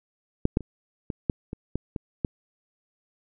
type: clicks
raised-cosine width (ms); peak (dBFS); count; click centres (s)
3; -7 / -8 / -25 / -17 / -9 / -20 / -14 / -17 / -11; 9; 0.454 / 0.571 / 0.607 / 1.102 / 1.298 / 1.531 / 1.756 / 1.962 / 2.248
effects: none